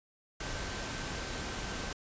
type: tone in noise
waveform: sine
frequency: 1551 Hz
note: G6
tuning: 19 cents flat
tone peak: -48 dBFS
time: 0.4-1.93 s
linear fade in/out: 5 ms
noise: pink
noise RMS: -38 dBFS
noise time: 0.4-1.93 s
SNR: -13 dB
effects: resampled to 16000 Hz